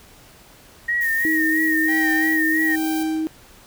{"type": "tone with vibrato", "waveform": "sine", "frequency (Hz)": 1864.7, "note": "A#6", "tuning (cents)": 0, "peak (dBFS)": -18, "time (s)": [0.88, 2.76], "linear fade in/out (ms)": 10, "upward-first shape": "sine", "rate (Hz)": 3, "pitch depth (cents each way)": 49}
{"type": "noise", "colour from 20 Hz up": "violet", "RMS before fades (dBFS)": -33, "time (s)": [1.01, 3.03], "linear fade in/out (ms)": 2}
{"type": "tone", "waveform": "sine", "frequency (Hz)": 316.5, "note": "D#4", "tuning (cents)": 30, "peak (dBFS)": -20, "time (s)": [1.25, 3.27], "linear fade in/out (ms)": 0}
{"type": "tone with tremolo", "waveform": "sawtooth", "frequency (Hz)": 784, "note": "G5", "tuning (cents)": 0, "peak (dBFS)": -24, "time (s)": [1.88, 3.39], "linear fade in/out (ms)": 5, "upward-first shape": "sine", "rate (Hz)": 1.2, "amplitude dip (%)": 100}
{"effects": ["pink hiss -48 dBFS RMS until 3.66 s"]}